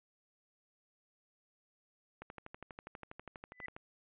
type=click train; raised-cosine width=0.5 ms; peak=-31 dBFS; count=20; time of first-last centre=2.22-3.765 s; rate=12.3 Hz
type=tone with exponential growth; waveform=sine; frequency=1997 Hz; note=B6; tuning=19 cents sharp; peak=-38 dBFS; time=3.52-3.66 s; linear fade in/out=2 ms; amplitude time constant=30 ms
effects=resampled to 8000 Hz